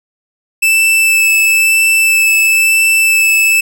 45% pulse tone with vibrato, 2637 Hz, E7, in tune, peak -7 dBFS, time 0.62-3.61 s, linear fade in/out 10 ms, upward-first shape sine, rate 1 Hz, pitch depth 11 cents each way, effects none

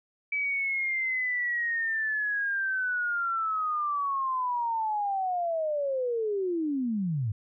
sine linear sweep, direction down, 2300 to 98 Hz, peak -26 dBFS, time 0.32-7.32 s, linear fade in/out 5 ms, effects none

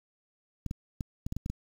clicks, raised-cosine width 5 ms, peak -21 dBFS, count 8, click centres 0.663 / 0.711 / 1.008 / 1.265 / 1.324 / 1.366 / 1.461 / 1.5 s, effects 8-bit

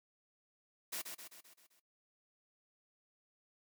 white noise with echo, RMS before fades -41 dBFS, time 0.92-1.02 s, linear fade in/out 10 ms, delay 130 ms, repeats 6, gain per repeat -5 dB, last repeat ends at 1.8 s, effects noise-tail reverb RT60 0.1 s tail -17 dB re dry + high-pass 200 Hz 12 dB/octave

